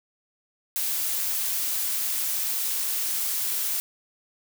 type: noise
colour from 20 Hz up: blue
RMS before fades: -27 dBFS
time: 0.76-3.8 s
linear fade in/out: 0 ms
effects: none